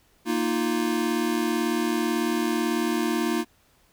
square chord, Bb suspended fourth, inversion none, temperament equal, 233.1 / 311.1 / 349.2 Hz, Bb3 / Eb4 / F4, 0 / 0 / 0 cents, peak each -28 dBFS, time 0.25-3.45 s, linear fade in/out 50 ms, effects pink hiss -62 dBFS RMS until 3.92 s

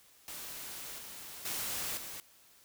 white noise with level steps, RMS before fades -44 / -47 / -37 / -44 dBFS, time 0.28-2.2 s, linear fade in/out 0 ms, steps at 0.98 / 1.45 / 1.97 s, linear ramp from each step 5 ms, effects white hiss -62 dBFS RMS until 2.64 s

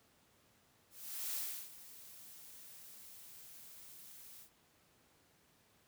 blue noise with ADSR envelope, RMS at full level -39 dBFS, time 0.9-4.5 s, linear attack 450 ms, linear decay 340 ms, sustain -16 dB, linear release 93 ms, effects pink hiss -70 dBFS RMS until 5.87 s + high-pass 80 Hz 12 dB/octave

